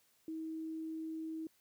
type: tone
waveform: sine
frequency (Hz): 319.8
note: D#4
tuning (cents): +48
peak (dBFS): -39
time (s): 0.28-1.47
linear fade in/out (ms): 2
effects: white hiss -72 dBFS RMS until 1.6 s